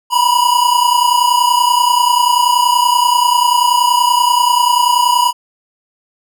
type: tone pair together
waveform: square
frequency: 960.6 / 991 Hz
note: B5 / B5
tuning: -48 / +6 cents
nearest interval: minor second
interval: 54 cents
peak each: -13 dBFS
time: 0.1-5.33 s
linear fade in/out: 50 ms
effects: none